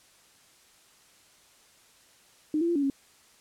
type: tone with pitch steps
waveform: sine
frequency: 306.2 / 338 / 343.7 / 283.8 / 274.4 Hz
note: D#4 / E4 / F4 / C#4 / C#4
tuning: -28 / +43 / -28 / +41 / -17 cents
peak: -23 dBFS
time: 2.54-2.9 s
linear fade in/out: 2 ms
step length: 72 ms
effects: white hiss -59 dBFS RMS until 3.4 s + low-pass 10000 Hz 12 dB/octave